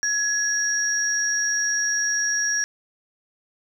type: tone pair together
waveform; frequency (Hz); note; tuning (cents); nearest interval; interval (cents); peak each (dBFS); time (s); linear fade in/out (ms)
sine; 1687 / 5655; G#6 / F8; +27 / +21; octave + major sixth; 2094; -23; 0.03-2.64; 0
effects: 8-bit